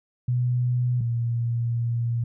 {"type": "tone pair in turn", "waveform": "sine", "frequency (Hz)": [123.47, 117.71], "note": ["B2", "A#2"], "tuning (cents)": [0, 17], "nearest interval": "minor second", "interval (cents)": 83, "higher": "first", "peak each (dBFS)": [-20, -22], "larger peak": "first", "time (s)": [[0.28, 1.01], [1.01, 2.24]], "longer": "second", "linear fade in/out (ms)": 5, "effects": []}